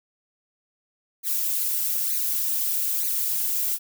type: noise with flanger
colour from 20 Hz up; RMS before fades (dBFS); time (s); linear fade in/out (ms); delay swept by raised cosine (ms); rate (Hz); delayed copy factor
violet; -25; 1.23-3.79; 50; 0.46 to 5.96; 1.1; +0.95
effects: none